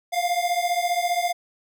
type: beating tone pair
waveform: square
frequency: 695 / 710 Hz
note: F5 / F5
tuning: -9 / +28 cents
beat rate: 15 Hz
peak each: -25 / -25 dBFS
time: 0.12-1.33 s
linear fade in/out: 20 ms
effects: none